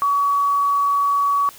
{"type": "tone", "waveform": "sine", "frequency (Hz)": 1132, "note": "C#6", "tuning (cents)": 36, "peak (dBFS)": -15, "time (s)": [0.02, 1.49], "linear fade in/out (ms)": 0, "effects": ["white hiss -43 dBFS RMS until 1.58 s"]}